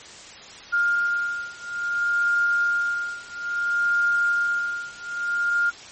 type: beating tone pair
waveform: sine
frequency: 1408 / 1408.59 Hz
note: F6 / F6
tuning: +14 / +14 cents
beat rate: 0.59 Hz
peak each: -24 / -23 dBFS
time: 0.72-5.71 s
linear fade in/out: 20 ms
effects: white hiss -42 dBFS RMS until 5.91 s + MP3 32 kbps